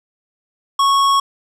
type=tone with hard clipping; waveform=triangle; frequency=1104 Hz; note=C#6; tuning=7 cents flat; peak=-13 dBFS; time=0.79-1.2 s; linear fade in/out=5 ms; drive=17 dB; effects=none